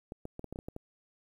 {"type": "clicks", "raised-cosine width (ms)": 2, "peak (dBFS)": -27, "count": 9, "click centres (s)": [0.121, 0.254, 0.394, 0.443, 0.526, 0.559, 0.589, 0.685, 0.764], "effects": ["10-bit"]}